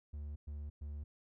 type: tone bursts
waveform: triangle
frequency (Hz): 73.42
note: D2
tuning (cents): 0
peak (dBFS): -39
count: 3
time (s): 0.13-1.04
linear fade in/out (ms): 10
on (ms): 230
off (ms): 110
effects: none